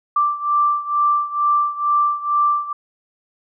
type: beating tone pair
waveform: sine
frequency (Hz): 1174.7 / 1176.9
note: D6 / D6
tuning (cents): 0 / +3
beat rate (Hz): 2.2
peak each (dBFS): -17 / -20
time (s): 0.16-2.73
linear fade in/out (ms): 5
effects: none